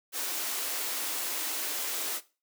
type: high-pass noise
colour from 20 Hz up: white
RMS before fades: -33 dBFS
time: 0.12-2.21 s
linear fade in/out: 50 ms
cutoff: 260 Hz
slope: 96 dB/octave
effects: noise-tail reverb RT60 0.3 s tail -17 dB re dry